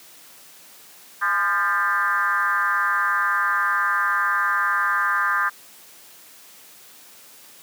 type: tone with frequency modulation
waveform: sine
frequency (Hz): 1396.9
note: F6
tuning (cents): 0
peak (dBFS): -18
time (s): 1.21-5.5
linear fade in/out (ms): 20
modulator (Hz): 186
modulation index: 1.9
effects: white hiss -47 dBFS RMS until 7.62 s + high-pass 150 Hz 12 dB/octave